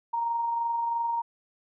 sine tone with amplitude modulation, 932.3 Hz, A#5, in tune, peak -24 dBFS, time 0.13-1.22 s, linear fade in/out 10 ms, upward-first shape sine, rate 23 Hz, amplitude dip 30%, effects none

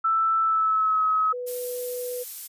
sine tone with pitch glide, 1324 to 1278.2 Hz, E6 to D#6, +7 to +46 cents, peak -19 dBFS, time 0.04-1.33 s, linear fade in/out 10 ms, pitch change -61 cents, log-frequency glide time 0.41-1.03 s
sine tone, 493.9 Hz, B4, in tune, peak -29 dBFS, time 1.32-2.24 s, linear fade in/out 20 ms
violet noise, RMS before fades -33 dBFS, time 1.46-2.48 s, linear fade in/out 20 ms
effects resampled to 32000 Hz

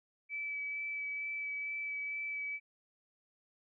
sine tone with vibrato, 2300 Hz, D7, 37 cents flat, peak -36 dBFS, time 0.29-2.6 s, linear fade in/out 50 ms, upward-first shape sine, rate 2.2 Hz, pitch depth 11 cents each way, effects none

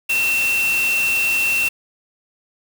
sine tone in noise, 2700 Hz, E7, 41 cents sharp, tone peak -16 dBFS, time 0.09-1.69 s, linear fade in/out 10 ms, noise white, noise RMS -27 dBFS, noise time 0.09-1.69 s, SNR +8 dB, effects none

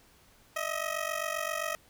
15% pulse ring-modulated tone, 633 Hz, D#5, 30 cents sharp, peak -22 dBFS, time 0.56-1.75 s, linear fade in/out 0 ms, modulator 23.8 Hz, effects pink hiss -61 dBFS RMS until 1.89 s

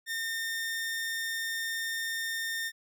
sawtooth tone, 1819 Hz, A#6, 43 cents flat, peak -28 dBFS, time 0.06-2.72 s, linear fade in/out 50 ms, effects none

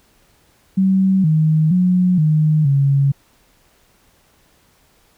sine tone with pitch steps, 190.8 / 156.4 / 181.5 / 154.2 / 139 Hz, G3 / D#3 / F#3 / D#3 / C#3, -47 / +9 / -33 / -15 / +5 cents, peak -11 dBFS, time 0.77-3.12 s, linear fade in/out 10 ms, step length 470 ms, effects pink hiss -56 dBFS RMS until 5.17 s

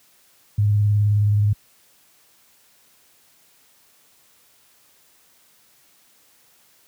sine tone with vibrato, 103.7 Hz, G#2, 2 cents flat, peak -14 dBFS, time 0.58-1.53 s, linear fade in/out 5 ms, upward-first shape square, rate 19 Hz, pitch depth 23 cents each way, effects white hiss -57 dBFS RMS until 6.87 s + high-pass 60 Hz 12 dB/octave

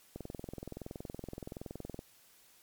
click train, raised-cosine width 2 ms, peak -28 dBFS, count 40, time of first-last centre 0.16-1.991 s, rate 21.3 Hz, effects white hiss -63 dBFS RMS until 2.62 s + MP3 96 kbps

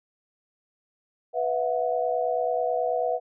sine chord, B suspended fourth, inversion none, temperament equal with one note detuned, 493.9 / 659.3 / 728.5 Hz, B4 / E5 / F#5, 0 / 0 / -27 cents, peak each -27 / -27 / -28 dBFS, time 1.33-3.2 s, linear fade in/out 50 ms, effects none

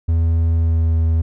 triangle tone with pitch glide, 82.41 to 81.32 Hz, E2 to E2, 0 to -23 cents, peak -11 dBFS, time 0.08-1.22 s, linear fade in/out 10 ms, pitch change -23 cents, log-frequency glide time 0.54-0.97 s, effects none

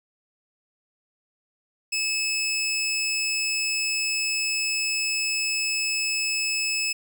20% pulse tone, 2600 Hz, E7, 24 cents flat, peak -19 dBFS, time 1.92-6.93 s, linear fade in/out 10 ms, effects none

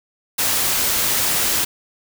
white noise, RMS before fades -19 dBFS, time 0.38-1.65 s, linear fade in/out 10 ms, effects none

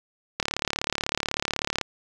click train, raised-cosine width 0.2 ms, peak -7 dBFS, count 52, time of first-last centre 0.4-1.813 s, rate 36.1 Hz, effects none

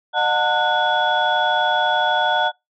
sine tone cluster, 609 / 730 / 897 / 1469 / 3394 Hz, D#5 / F#5 / A5 / F#6 / G#7, -37 / -24 / +33 / -13 / +37 cents, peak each -24 / -20 / -20 / -21 / -24 dBFS, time 0.13-2.52 s, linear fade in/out 50 ms, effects noise-tail reverb RT60 0.2 s tail -25 dB re dry + tanh soft clip ceiling -7 dBFS

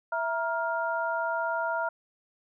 sine tone cluster, 659 / 943 / 1401 Hz, E5 / A#5 / F6, -1 / +20 / +5 cents, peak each -31 dBFS, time 0.12-1.89 s, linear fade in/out 5 ms, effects none

